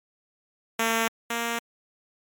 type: tone pair in turn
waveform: 5% pulse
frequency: 226.7 / 233.3 Hz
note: A#3 / A#3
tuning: -48 / +2 cents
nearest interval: unison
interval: 50 cents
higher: second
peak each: -11 / -15 dBFS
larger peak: first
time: 0.79-1.08 / 1.3-1.59 s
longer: neither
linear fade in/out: 5 ms
effects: MP3 96 kbps